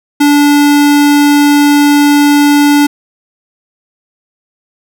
square tone, 290 Hz, D4, 22 cents flat, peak -5 dBFS, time 0.2-2.87 s, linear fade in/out 10 ms, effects none

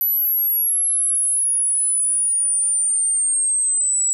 sine linear sweep, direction down, 11930 to 7760 Hz, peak -16 dBFS, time 0.01-4.13 s, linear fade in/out 0 ms, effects none

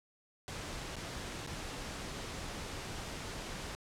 pink noise with dropouts, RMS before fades -42 dBFS, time 0.48-3.75 s, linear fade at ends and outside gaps 0 ms, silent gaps 0.957-0.965 / 1.465-1.473 s, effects low-pass 8000 Hz 12 dB/octave

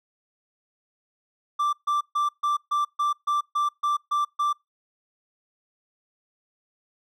triangle tone bursts, 1174.7 Hz, D6, in tune, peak -19 dBFS, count 11, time 1.59-4.53 s, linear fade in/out 10 ms, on 140 ms, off 140 ms, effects noise-tail reverb RT60 0.2 s tail -26 dB re dry

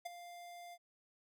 square tone with ADSR envelope, 698.5 Hz, F5, in tune, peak -39 dBFS, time 0.05-0.78 s, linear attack 11 ms, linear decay 17 ms, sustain -11 dB, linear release 50 ms, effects none

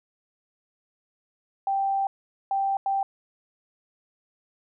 sine tone bursts at uneven times, 784 Hz, G5, in tune, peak -22 dBFS, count 3, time 1.67-2.07 / 2.51-2.77 / 2.86-3.03 s, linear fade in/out 2 ms, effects none

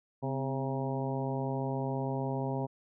harmonic tone with a mistuned harmonic, 135 Hz, C#3, 45 cents flat, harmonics 1 / 2 / 3 / 4 / 5 / 6 / 7, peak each -34 / -37 / -39 / -40 / -41 / -42 / -42 dBFS, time 0.22-2.67 s, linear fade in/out 20 ms, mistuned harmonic 2, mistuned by -56 cents, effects none

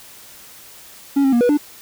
triangle tone with pitch steps, 279 / 269.2 / 237.7 / 486.8 / 294.2 Hz, C#4 / C4 / A#3 / B4 / D4, +11 / +49 / +34 / -25 / +3 cents, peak -10 dBFS, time 1.16-1.575 s, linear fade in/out 10 ms, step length 83 ms, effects white hiss -42 dBFS RMS until 1.81 s

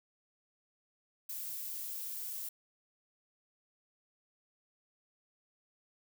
violet noise, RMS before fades -41 dBFS, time 1.29-2.49 s, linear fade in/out 5 ms, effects none

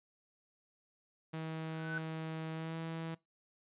sawtooth tone with pitch glide, 160 to 163.36 Hz, D#3 to E3, +49 to -15 cents, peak -35 dBFS, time 1.33-3.15 s, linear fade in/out 10 ms, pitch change +36 cents, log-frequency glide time 2.53-2.76 s
sine tone with exponential growth, 1500 Hz, F#6, 23 cents sharp, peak -33 dBFS, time 1.63-1.98 s, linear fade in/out 2 ms, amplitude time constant 75 ms
effects noise-tail reverb RT60 0.2 s tail -22 dB re dry + resampled to 8000 Hz

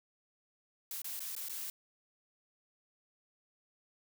blue noise with dropouts, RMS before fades -41 dBFS, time 0.91-1.7 s, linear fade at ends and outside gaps 1 ms, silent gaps 1.018-1.044 / 1.194-1.204 / 1.352-1.364 / 1.485-1.495 s, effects none

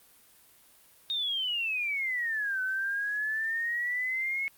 sine exponential two-way sweep, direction down then up, 3729 to 1509 to 2196 Hz, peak -28 dBFS, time 1.1-4.48 s, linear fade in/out 0 ms, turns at 2.61 s, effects white hiss -59 dBFS RMS until 4.57 s + Opus 32 kbps

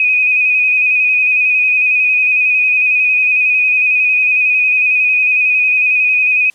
sine tone with vibrato, 2501 Hz, D#7, 8 cents sharp, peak -9 dBFS, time 0-6.5 s, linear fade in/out 2 ms, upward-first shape square, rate 11 Hz, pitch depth 22 cents each way, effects white hiss -51 dBFS RMS until 6.54 s + low-pass 9000 Hz 12 dB/octave

